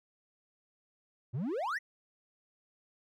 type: exponential sweep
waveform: triangle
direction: up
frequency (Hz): 107.3 to 2051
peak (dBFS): -30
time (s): 1.33-1.79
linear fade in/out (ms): 20
effects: none